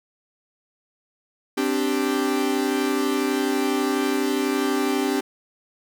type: chord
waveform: 45% pulse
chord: C suspended second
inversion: none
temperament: equal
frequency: 261.6 / 293.7 / 392 Hz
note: C4 / D4 / G4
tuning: 0 / 0 / 0 cents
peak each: -25 dBFS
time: 1.57-5.21 s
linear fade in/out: 10 ms
effects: none